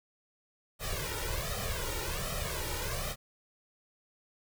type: noise with flanger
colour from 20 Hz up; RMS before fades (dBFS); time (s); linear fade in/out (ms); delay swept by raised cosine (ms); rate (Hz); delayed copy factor
pink; -35; 0.79-3.16; 50; 1.6 to 2.16; 1.3; +1
effects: none